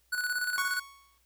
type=tone with tremolo; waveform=square; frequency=1477 Hz; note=F#6; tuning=3 cents flat; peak=-28 dBFS; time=0.12-0.8 s; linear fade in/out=10 ms; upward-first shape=square; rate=17 Hz; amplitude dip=50%
type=tone with exponential decay; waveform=sawtooth; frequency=1108.7 Hz; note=C#6; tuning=in tune; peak=-25 dBFS; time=0.58-1.18 s; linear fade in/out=0 ms; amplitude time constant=130 ms
effects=added 60 Hz sine -70 dBFS peak until 1.25 s + white hiss -70 dBFS RMS until 1.25 s